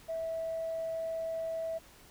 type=tone; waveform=sine; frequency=653 Hz; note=E5; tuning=17 cents flat; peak=-32 dBFS; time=0.08-1.79 s; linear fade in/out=20 ms; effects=tanh soft clip ceiling -28 dBFS + pink hiss -57 dBFS RMS until 2.1 s